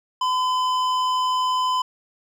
sine tone with hard clipping, 1014 Hz, B5, 45 cents sharp, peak -21 dBFS, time 0.21-1.82 s, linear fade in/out 5 ms, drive 11 dB, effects none

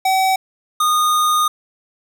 square tone pair in turn, 761 / 1229.3 Hz, F#5 / D#6, +48 / -21 cents, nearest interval minor sixth, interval 831 cents, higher second, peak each -14 dBFS, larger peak neither, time 0.05-0.36 / 0.8-1.48 s, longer second, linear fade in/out 5 ms, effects none

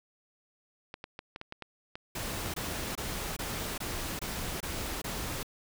clicks, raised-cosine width 0.3 ms, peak -24 dBFS, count 10, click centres 0.941 / 1.041 / 1.191 / 1.361 / 1.414 / 1.524 / 1.623 / 1.955 / 2.46 / 2.589 s
pink noise bursts, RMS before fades -36 dBFS, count 8, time 2.15-5.431 s, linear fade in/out 5 ms, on 390 ms, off 23 ms
effects none

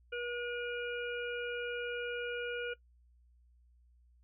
harmonic tone, 481.3 Hz, B4, 45 cents flat, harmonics 1 / 3 / 5 / 6, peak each -38 / -40 / -45 / -47 dBFS, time 0.12-2.74 s, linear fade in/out 10 ms, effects noise-tail reverb RT60 0.1 s tail -19 dB re dry + added 60 Hz sine -62 dBFS peak until 4.23 s

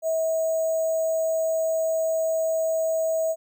sine tone with sample-and-hold, 645 Hz, E5, 38 cents flat, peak -21 dBFS, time 0.02-3.36 s, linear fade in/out 50 ms, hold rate 7350 Hz, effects none

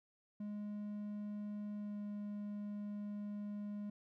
triangle tone with pitch glide, 207.7 to 206.4 Hz, G#3 to G#3, 0 to -10 cents, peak -39 dBFS, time 0.4-3.9 s, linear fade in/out 5 ms, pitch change -10 cents, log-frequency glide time 1.76-1.98 s, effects none

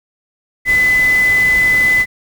sine tone in noise, 2010 Hz, B6, 30 cents sharp, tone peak -9 dBFS, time 0.65-2.06 s, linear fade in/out 50 ms, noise pink, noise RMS -26 dBFS, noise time 0.65-2.06 s, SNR +14 dB, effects none

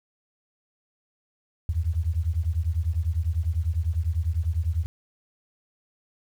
sine beating tone pair, 78.2 / 88.2 Hz, D#2 / F2, +9 / +18 cents, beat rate 10 Hz, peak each -25 / -26 dBFS, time 1.69-4.86 s, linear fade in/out 0 ms, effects 9-bit

